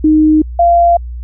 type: tone pair in turn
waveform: sine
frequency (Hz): 308.9 / 688.7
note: D#4 / F5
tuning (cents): -12 / -24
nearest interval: octave + major second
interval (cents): 1388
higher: second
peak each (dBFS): -5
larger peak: neither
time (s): 0.04-0.42 / 0.59-0.97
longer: neither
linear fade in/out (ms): 5
effects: added 60 Hz sine -21 dBFS peak until 1.23 s